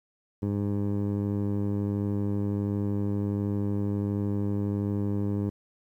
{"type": "tone with low-pass filter", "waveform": "15% pulse", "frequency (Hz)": 101.4, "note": "G#2", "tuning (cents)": -41, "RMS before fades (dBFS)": -28, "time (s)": [0.42, 5.5], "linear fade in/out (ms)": 10, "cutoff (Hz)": 460, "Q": 0.63, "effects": ["10-bit"]}